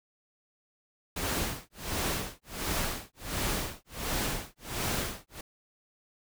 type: noise with tremolo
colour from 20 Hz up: pink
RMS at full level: -30 dBFS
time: 1.16-5.41 s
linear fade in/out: 5 ms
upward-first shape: sine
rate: 1.4 Hz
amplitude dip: 100%
effects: none